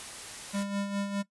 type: noise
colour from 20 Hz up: white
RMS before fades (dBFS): -42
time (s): 0-0.63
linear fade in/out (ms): 0
type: tone with tremolo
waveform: square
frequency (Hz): 200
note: G3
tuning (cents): +35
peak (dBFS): -29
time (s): 0.53-1.23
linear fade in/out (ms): 20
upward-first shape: sine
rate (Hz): 4.9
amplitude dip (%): 55
effects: noise-tail reverb RT60 0.1 s tail -17 dB re dry + resampled to 24000 Hz